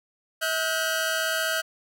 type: tone cluster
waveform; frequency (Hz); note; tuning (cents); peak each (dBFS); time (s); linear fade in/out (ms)
sawtooth; 645 / 1451 / 1566; E5 / F#6 / G6; -38 / -34 / -2; -25; 0.41-1.62; 20
effects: none